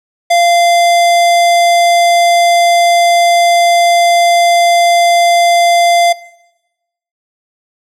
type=tone; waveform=square; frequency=691 Hz; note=F5; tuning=19 cents flat; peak=-7 dBFS; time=0.3-6.13 s; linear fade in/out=10 ms; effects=noise-tail reverb RT60 1.0 s tail -20 dB re dry + low-pass 10000 Hz 12 dB/octave